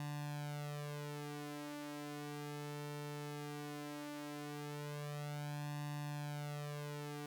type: tone with flanger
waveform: sawtooth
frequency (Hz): 146.83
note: D3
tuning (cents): 0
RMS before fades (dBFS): -45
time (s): 0-7.26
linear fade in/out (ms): 2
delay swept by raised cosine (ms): 1.1 to 4.6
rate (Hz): 0.17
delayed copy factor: +0.8
effects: none